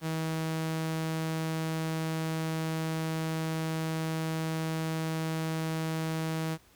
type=tone; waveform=sawtooth; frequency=160.3 Hz; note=E3; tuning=48 cents flat; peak=-26 dBFS; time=0.01-6.58 s; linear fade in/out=50 ms; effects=pink hiss -61 dBFS RMS until 6.75 s